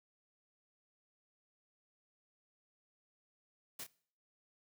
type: noise with echo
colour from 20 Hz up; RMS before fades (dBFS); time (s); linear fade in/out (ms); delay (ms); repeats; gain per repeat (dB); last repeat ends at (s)
white; -45; 3.79-3.84; 5; 28; 1; -8; 3.868
effects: noise-tail reverb RT60 0.5 s tail -21 dB re dry + high-pass 80 Hz 12 dB/octave